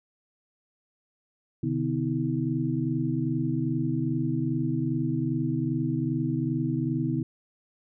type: tone cluster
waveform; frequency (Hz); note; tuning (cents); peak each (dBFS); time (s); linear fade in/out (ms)
sine; 129.1 / 151.6 / 251.8 / 322; C3 / D#3 / B3 / E4; -23 / -45 / +34 / -41; -30; 1.63-7.23; 5
effects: none